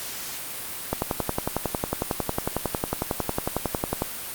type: click train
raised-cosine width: 1 ms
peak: -9 dBFS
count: 35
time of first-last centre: 0.93-4.021 s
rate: 11 Hz
effects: white hiss -34 dBFS RMS until 4.34 s + Opus 48 kbps